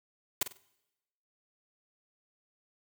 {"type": "noise with echo", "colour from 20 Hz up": "white", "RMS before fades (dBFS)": -27, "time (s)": [0.41, 0.43], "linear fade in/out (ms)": 5, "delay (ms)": 48, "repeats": 3, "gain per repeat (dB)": -11, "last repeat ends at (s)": 0.574, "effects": ["noise-tail reverb RT60 1.0 s tail -24 dB re dry"]}